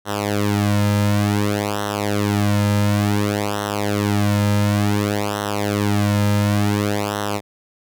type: tone with flanger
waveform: sawtooth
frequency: 102.9 Hz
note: G#2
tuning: 16 cents flat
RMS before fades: -19 dBFS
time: 0.05-7.41 s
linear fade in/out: 50 ms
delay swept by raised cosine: 0.42 to 2.72 ms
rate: 0.56 Hz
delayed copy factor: -0.9
effects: none